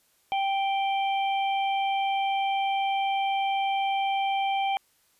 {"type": "harmonic tone", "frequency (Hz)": 784, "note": "G5", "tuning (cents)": 0, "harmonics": [1, 3, 4], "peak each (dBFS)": [-24, -34, -36], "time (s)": [0.32, 4.77], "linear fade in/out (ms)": 0, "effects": ["white hiss -66 dBFS RMS until 5.19 s", "resampled to 32000 Hz"]}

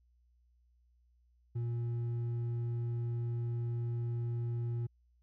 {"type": "tone with hard clipping", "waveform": "sine", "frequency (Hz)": 118.2, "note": "A#2", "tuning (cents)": 24, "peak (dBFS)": -34, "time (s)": [1.55, 4.87], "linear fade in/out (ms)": 10, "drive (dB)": 4, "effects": ["added 60 Hz sine -66 dBFS peak until 5.22 s"]}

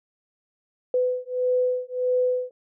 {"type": "beating tone pair", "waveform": "sine", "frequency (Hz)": [501, 502.6], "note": ["B4", "B4"], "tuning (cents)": [25, 30], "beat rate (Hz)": 1.6, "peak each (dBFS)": -24, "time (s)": [0.94, 2.51], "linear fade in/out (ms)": 2, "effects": []}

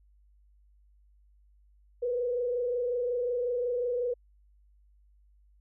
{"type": "tone with frequency modulation", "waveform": "sine", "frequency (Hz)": 489.1, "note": "B4", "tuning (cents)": -17, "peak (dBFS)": -27, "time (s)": [2.02, 4.14], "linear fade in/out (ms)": 10, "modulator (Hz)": 25.5, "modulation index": 0.64, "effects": ["added 50 Hz sine -59 dBFS peak until 5.6 s"]}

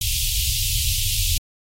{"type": "band-stop noise", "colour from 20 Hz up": "pink", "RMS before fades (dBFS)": -22, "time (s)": [0.01, 1.38], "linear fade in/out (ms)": 5, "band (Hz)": [110, 2700], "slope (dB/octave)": 48, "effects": ["AAC 48 kbps"]}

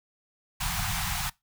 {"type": "band-stop noise", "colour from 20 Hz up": "pink", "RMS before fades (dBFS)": -30, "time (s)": [0.6, 1.3], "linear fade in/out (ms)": 10, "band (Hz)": [190, 710], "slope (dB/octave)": 96, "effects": ["noise-tail reverb RT60 0.2 s tail -22 dB re dry"]}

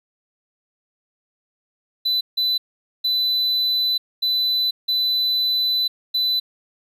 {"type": "tone bursts at uneven times", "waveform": "triangle", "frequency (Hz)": 4000, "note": "B7", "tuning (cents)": 21, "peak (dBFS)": -16, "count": 6, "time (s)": [[2.05, 2.21], [2.37, 2.58], [3.04, 3.98], [4.22, 4.71], [4.88, 5.88], [6.14, 6.4]], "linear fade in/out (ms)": 10, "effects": ["resampled to 32000 Hz", "9-bit"]}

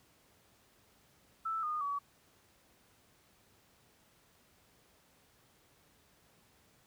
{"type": "tone with pitch steps", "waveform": "sine", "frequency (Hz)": [1320, 1224.5, 1135.9], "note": ["E6", "D#6", "C#6"], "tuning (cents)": [2, -28, 42], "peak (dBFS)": -33, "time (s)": [1.45, 1.99], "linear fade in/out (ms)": 10, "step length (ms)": 180, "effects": ["pink hiss -67 dBFS RMS until 6.86 s", "high-pass 60 Hz 12 dB/octave"]}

